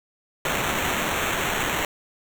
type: noise with sample-and-hold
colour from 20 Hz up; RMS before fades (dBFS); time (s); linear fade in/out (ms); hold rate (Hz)
violet; -25; 0.45-1.85; 2; 4900
effects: none